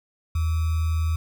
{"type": "tone with sample-and-hold", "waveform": "sine", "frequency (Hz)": 80.7, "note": "E2", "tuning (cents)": -36, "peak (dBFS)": -20, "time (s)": [0.35, 1.16], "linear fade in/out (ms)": 5, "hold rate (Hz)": 1225, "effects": []}